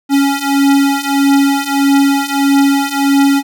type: beating tone pair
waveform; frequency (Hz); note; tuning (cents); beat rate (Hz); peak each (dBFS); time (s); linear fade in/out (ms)
square; 277.2 / 278.8; C#4 / C#4; 0 / +10; 1.6; -14 / -12; 0.09-3.43; 50
effects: none